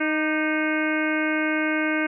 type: harmonic tone with a mistuned harmonic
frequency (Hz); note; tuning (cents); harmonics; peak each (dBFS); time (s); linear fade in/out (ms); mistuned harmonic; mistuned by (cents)
310.2; D#4; -5; 1 / 2 / 3 / 4 / 5 / 6 / 7 / 8 / 9; -24 / -30 / -37 / -35 / -27 / -37 / -29 / -35 / -41; 0-2.07; 10; 4; -49
effects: none